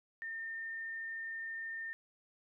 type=tone; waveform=sine; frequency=1813 Hz; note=A#6; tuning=49 cents flat; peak=-39 dBFS; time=0.22-1.93 s; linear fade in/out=0 ms; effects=none